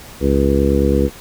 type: harmonic tone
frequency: 69.3 Hz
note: C#2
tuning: in tune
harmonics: 1 / 2 / 3 / 4 / 5 / 6 / 7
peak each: -17 / -23 / -19 / -20 / -20 / -22 / -19 dBFS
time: 0.2-1.1 s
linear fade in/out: 50 ms
effects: pink hiss -38 dBFS RMS until 1.2 s